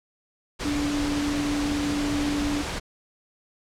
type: tone in noise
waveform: sine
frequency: 290.8 Hz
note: D4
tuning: 17 cents flat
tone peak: -24 dBFS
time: 0.64-2.63 s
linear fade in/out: 20 ms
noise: pink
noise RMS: -30 dBFS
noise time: 0.59-2.8 s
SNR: +3 dB
effects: low-pass 7000 Hz 12 dB/octave